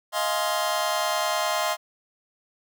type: chord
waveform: sawtooth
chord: F minor seventh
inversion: third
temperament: just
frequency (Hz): 628.6 / 698.5 / 838.1 / 1047.7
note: Eb5 / F5 / Ab5 / C6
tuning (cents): +18 / 0 / +16 / +2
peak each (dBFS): -24 / -25 / -28 / -24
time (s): 0.12-1.77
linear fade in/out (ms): 50
effects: none